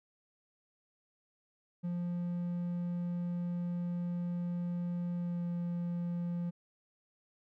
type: tone with pitch glide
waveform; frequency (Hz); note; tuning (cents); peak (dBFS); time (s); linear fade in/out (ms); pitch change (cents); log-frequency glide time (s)
triangle; 174.9 to 173.39; F3 to F3; +3 to -12; -31; 1.83-6.51; 20; -15; 5.15-5.44
effects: none